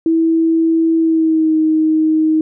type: tone with pitch glide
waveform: sine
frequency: 326.5 to 314.1 Hz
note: E4 to D#4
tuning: -17 to +16 cents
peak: -10 dBFS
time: 0.06-2.41 s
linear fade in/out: 2 ms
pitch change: -67 cents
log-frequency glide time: 0.98-1.56 s
effects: none